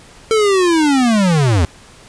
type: linear sweep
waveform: square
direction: down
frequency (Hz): 450.5 to 76.1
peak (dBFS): -11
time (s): 0.31-1.65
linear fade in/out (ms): 0
effects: pink hiss -42 dBFS RMS until 2.08 s + resampled to 22050 Hz